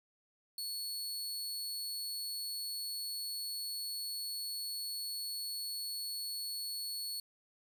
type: tone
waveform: sawtooth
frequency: 4400 Hz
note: C#8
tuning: 14 cents flat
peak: -35 dBFS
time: 0.58-7.2 s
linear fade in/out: 2 ms
effects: none